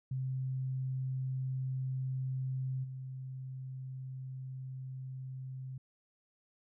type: tone with level steps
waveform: sine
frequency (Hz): 130.81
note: C3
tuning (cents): 0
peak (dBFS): -33 / -40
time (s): 0.11-5.78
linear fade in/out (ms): 5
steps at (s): 2.83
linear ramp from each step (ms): 20
effects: none